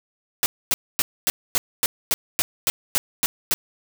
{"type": "noise bursts", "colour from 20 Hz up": "white", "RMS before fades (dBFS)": -20, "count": 12, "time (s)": [0.43, 3.54], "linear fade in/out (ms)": 0, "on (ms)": 30, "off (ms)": 250, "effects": []}